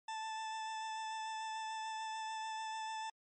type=tone with vibrato; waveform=40% pulse; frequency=880 Hz; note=A5; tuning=in tune; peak=-39 dBFS; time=0.08-3.1 s; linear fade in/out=5 ms; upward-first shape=sine; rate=6.8 Hz; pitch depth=12 cents each way; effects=MP3 32 kbps